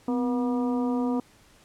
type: harmonic tone with a mistuned harmonic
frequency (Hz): 241.2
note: B3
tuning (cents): -41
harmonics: 1 / 2 / 3 / 4 / 5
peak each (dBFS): -24 / -32 / -37 / -37 / -42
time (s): 0.08-1.2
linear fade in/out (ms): 2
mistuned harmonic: 1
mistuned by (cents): +77
effects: pink hiss -57 dBFS RMS until 1.64 s + low-pass 11000 Hz 12 dB/octave